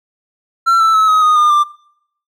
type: tone with pitch steps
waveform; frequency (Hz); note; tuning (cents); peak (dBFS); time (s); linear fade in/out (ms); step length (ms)
triangle; 1353 / 1323.6 / 1294.9 / 1266.8 / 1239.3 / 1212.4 / 1186; E6 / E6 / E6 / D#6 / D#6 / D#6 / D6; +45 / +7 / -31 / +31 / -7 / -45 / +17; -6; 0.66-1.64; 20; 140
effects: noise-tail reverb RT60 0.7 s tail -23 dB re dry